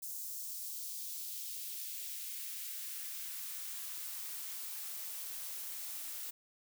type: noise with high-pass filter sweep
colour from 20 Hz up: blue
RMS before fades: -43 dBFS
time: 0.02-6.31 s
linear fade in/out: 10 ms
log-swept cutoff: 6800 to 300 Hz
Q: 1.1
effects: none